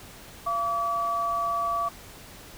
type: tone pair together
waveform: sine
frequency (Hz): 684 / 1147.6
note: F5 / D6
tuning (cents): -36 / -40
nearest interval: major sixth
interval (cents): 896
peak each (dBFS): -31 / -25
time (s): 0.46-1.89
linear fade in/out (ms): 10
effects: pink hiss -46 dBFS RMS until 2.57 s